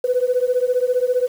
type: beating tone pair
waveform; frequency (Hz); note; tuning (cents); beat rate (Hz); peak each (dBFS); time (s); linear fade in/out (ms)
sine; 492.2 / 507.2; B4 / B4; -6 / +46; 15; -18 / -18; 0.04-1.28; 5
effects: tanh soft clip ceiling -9 dBFS + 7-bit